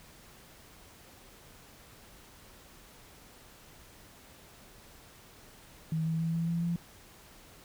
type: tone with pitch steps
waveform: sine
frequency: 160 / 162.14 / 164.31 / 166.51 / 168.73 / 170.99 Hz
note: D#3 / E3 / E3 / E3 / E3 / F3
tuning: +49 / -28 / -5 / +18 / +41 / -36 cents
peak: -28 dBFS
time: 5.92-6.76 s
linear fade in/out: 2 ms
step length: 140 ms
effects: pink hiss -55 dBFS RMS until 7.64 s